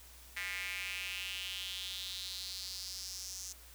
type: tone with high-pass filter sweep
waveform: square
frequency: 93.8 Hz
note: F#2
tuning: 24 cents sharp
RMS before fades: -42 dBFS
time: 0.36-3.53 s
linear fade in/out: 10 ms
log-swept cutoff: 2000 to 6200 Hz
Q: 4.2
effects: added 60 Hz sine -57 dBFS peak until 3.74 s + white hiss -57 dBFS RMS until 3.74 s